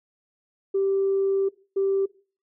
sine tone bursts at uneven times, 390.4 Hz, G4, 7 cents flat, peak -19 dBFS, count 2, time 0.74-1.49 / 1.76-2.06 s, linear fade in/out 10 ms, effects noise-tail reverb RT60 0.4 s tail -21 dB re dry + tanh soft clip ceiling -15 dBFS

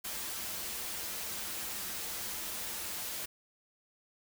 white noise with comb filter, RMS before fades -39 dBFS, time 0.04-3.26 s, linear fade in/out 10 ms, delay 7.3 ms, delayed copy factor -0.5, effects none

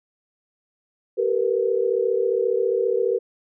sine tone cluster, 387.6 / 455.3 / 490.1 Hz, G4 / A#4 / B4, -20 / -41 / -13 cents, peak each -23 dBFS, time 1.17-3.19 s, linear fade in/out 20 ms, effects none

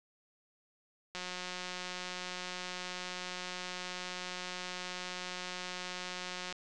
click train, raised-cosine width 0.2 ms, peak -23 dBFS, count 974, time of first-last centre 1.15-6.526 s, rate 181 Hz, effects resampled to 24000 Hz

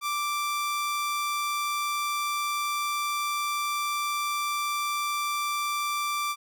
sawtooth tone, 1174.7 Hz, D6, in tune, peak -23 dBFS, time 0.01-6.36 s, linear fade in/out 50 ms, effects none

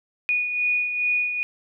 sine beating tone pair, 2462 / 2464.4 Hz, D#7 / D#7, -19 / -17 cents, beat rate 2.4 Hz, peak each -21 / -30 dBFS, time 0.29-1.43 s, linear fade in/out 0 ms, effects none

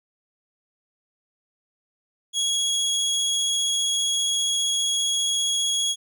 25% pulse tone with vibrato, 3322 Hz, G#7, in tune, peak -17 dBFS, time 2.33-5.96 s, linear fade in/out 50 ms, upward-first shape triangle, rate 15 Hz, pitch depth 11 cents each way, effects none

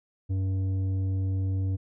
sine tone with tanh clipping, 95.3 Hz, G2, 48 cents flat, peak -26 dBFS, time 0.29-1.77 s, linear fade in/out 20 ms, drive 8 dB, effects none

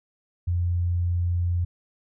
sine tone, 87.5 Hz, F2, 4 cents sharp, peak -21 dBFS, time 0.47-1.65 s, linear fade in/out 10 ms, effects none

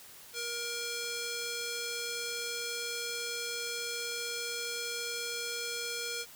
square tone with band-pass filter, 472.4 Hz, A#4, 23 cents sharp, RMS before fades -37 dBFS, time 0.33-6.26 s, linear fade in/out 50 ms, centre 5600 Hz, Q 0.76, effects white hiss -52 dBFS RMS until 6.35 s

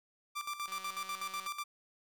sawtooth tone with tremolo, 1178 Hz, D6, 5 cents sharp, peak -32 dBFS, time 0.35-1.64 s, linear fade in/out 20 ms, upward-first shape square, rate 8.1 Hz, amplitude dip 70%
click train, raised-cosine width 0.2 ms, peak -34 dBFS, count 150, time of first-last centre 0.68-1.468 s, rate 189 Hz
effects none

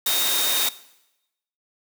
sine tone in noise, 3704 Hz, A#7, 12 cents flat, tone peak -24 dBFS, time 0.06-0.69 s, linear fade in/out 5 ms, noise white, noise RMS -23 dBFS, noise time 0.06-0.69 s, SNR -4 dB, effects noise-tail reverb RT60 0.9 s tail -18 dB re dry + high-pass 300 Hz 12 dB/octave

